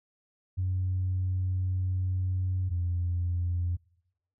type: tone pair in turn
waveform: sine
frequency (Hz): 92.5 / 87.64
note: F#2 / F2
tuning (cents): 0 / +7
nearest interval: minor second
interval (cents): 93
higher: first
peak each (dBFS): -25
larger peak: neither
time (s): 0.57-2.7 / 2.7-3.77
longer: first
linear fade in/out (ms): 20
effects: noise-tail reverb RT60 0.9 s tail -25 dB re dry + tanh soft clip ceiling -22 dBFS